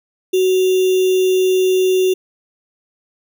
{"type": "tone with sample-and-hold", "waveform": "sine", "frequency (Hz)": 372.7, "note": "F#4", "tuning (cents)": 13, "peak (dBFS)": -11, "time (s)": [0.33, 2.14], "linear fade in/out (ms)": 10, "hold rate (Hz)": 3150, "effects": []}